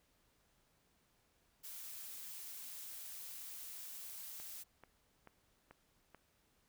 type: noise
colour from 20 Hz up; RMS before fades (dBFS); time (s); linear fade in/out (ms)
blue; -49; 1.63-4.64; 20
type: click train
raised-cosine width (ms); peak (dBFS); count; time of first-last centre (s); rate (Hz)
0.5; -40; 5; 4.4-6.147; 2.29
effects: pink hiss -75 dBFS RMS until 6.68 s